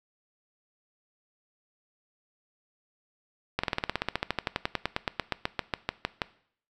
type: slowing click train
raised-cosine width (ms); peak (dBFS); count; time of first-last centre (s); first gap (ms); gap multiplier
0.3; -10; 29; 3.59-6.218; 45; 1.05
effects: noise-tail reverb RT60 0.6 s tail -19 dB re dry